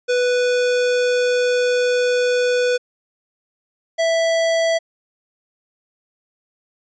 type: tone pair in turn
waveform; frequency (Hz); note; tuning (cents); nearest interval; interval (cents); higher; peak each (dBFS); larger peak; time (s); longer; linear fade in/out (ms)
square; 493.9 / 659.3; B4 / E5; 0 / 0; perfect fourth; 500; second; -16; neither; 0.08-2.78 / 3.98-4.79; first; 20
effects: resampled to 16000 Hz